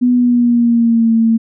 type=tone with pitch glide; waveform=sine; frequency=246.9 to 226.4 Hz; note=B3 to A3; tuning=0 to +50 cents; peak=-8 dBFS; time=0.01-1.38 s; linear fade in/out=20 ms; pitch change=-150 cents; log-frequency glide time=0.13-1.12 s; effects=none